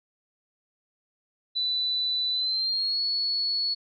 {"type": "tone with pitch glide", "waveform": "sine", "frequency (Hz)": [3983, 4394], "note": ["B7", "C#8"], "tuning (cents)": [14, -16], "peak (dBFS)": -24, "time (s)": [1.55, 3.75], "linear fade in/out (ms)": 20, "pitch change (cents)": 170, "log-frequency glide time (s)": [2.32, 3.04], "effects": []}